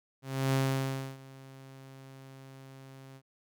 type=tone with ADSR envelope; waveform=sawtooth; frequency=134.1 Hz; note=C3; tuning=43 cents sharp; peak=-21 dBFS; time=0.22-3.22 s; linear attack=310 ms; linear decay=640 ms; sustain=-23 dB; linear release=59 ms; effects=none